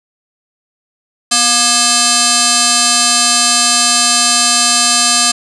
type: tone with frequency modulation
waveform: sine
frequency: 1661.2 Hz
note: G#6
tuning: in tune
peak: -8 dBFS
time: 1.31-5.32 s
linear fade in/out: 10 ms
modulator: 953 Hz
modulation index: 7.9
effects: none